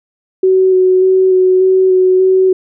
sine tone with vibrato, 373.6 Hz, F#4, 17 cents sharp, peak -6 dBFS, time 0.43-2.53 s, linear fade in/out 5 ms, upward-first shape square, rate 1.7 Hz, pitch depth 12 cents each way, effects none

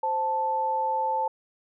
sine tone pair together, 523.3 / 880 Hz, C5 / A5, 0 / 0 cents, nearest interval major sixth, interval 900 cents, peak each -31 / -24 dBFS, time 0.03-1.28 s, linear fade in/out 5 ms, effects none

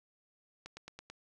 click train, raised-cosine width 0.2 ms, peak -29 dBFS, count 5, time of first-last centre 0.66-1.1 s, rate 9.09 Hz, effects none

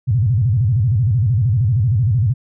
sine tone with vibrato, 113.1 Hz, A2, 48 cents sharp, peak -12 dBFS, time 0.07-2.34 s, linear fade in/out 20 ms, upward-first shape square, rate 13 Hz, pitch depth 230 cents each way, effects none

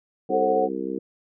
harmonic tone, 65.41 Hz, C2, in tune, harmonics 3 / 4 / 5 / 6 / 7, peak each -35 / -33 / -31 / -33 / -33 dBFS, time 0.29-0.99 s, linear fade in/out 5 ms
sine chord, F# diminished, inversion first, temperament just, 444 / 532.8 / 740 Hz, A4 / C5 / F#5, +16 / +31 / 0 cents, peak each -23 dBFS, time 0.29-0.69 s, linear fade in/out 50 ms
effects none

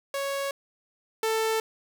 sawtooth tone pair in turn, 554.4 / 443.3 Hz, C#5 / A4, 0 / +13 cents, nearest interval major third, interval 387 cents, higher first, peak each -24 / -20 dBFS, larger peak second, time 0.14-0.51 / 1.23-1.6 s, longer neither, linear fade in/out 2 ms, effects none

